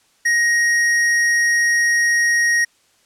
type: tone with hard clipping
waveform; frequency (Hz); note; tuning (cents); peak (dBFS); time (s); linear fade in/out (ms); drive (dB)
sine; 1878; A#6; +12; -15; 0.25-2.65; 10; 16
effects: white hiss -58 dBFS RMS until 3.05 s + low-pass 9000 Hz 12 dB/octave